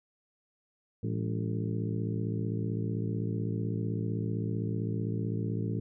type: harmonic tone with a mistuned harmonic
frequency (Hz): 55.7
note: A1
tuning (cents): +22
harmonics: 2 / 3 / 4 / 5 / 6 / 7 / 8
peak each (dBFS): -32 / -36 / -38 / -40 / -42 / -43 / -44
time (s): 1.03-5.8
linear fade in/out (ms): 5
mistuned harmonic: 4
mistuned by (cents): -130
effects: none